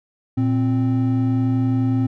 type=tone pair together; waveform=triangle; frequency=116.54 / 261.6 Hz; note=A#2 / C4; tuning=0 / 0 cents; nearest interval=octave + major second; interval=1400 cents; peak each=-17 / -17 dBFS; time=0.37-2.07 s; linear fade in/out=10 ms; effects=none